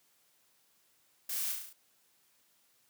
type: noise with echo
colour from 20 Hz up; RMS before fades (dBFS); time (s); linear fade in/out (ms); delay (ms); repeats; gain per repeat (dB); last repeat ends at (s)
blue; -37; 1.29-1.52; 5; 35; 6; -3; 1.73
effects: white hiss -70 dBFS RMS until 2.89 s + high-pass 100 Hz 12 dB/octave